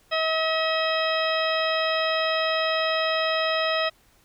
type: harmonic tone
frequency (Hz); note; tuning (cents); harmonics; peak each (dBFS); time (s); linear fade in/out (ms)
640; D#5; +49; 1 / 2 / 3 / 4 / 5 / 6 / 8; -25 / -28 / -30 / -31 / -32 / -33 / -34; 0.11-3.9; 20
effects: pink hiss -60 dBFS RMS until 4.24 s